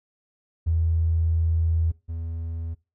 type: tone pair in turn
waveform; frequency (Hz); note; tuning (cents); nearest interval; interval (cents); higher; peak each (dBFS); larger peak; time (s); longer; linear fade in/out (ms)
triangle; 82 / 82.57; E2 / E2; -9 / +3; unison; 12; second; -15 / -26; first; 0.66-1.92 / 2.08-2.75; first; 20
effects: noise-tail reverb RT60 0.3 s tail -24 dB re dry + tanh soft clip ceiling -17 dBFS